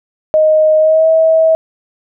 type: tone with pitch glide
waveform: sine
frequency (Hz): 622.3 to 644.2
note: D#5 to E5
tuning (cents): 0 to -40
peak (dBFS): -6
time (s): 0.34-1.55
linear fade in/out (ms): 0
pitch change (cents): +60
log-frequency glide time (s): 0.78-1.08
effects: none